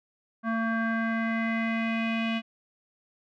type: tone with low-pass filter sweep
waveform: square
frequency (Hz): 226.3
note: A3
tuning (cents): +49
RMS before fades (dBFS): -28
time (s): 0.43-2.42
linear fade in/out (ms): 50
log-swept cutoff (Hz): 1400 to 2800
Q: 4.7
effects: none